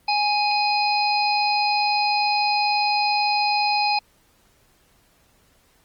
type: harmonic tone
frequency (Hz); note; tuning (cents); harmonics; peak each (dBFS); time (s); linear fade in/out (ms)
830.6; G#5; 0; 1 / 3 / 5 / 6; -20 / -25 / -27 / -28; 0.08-3.99; 5
effects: pink hiss -60 dBFS RMS until 5.84 s + Opus 24 kbps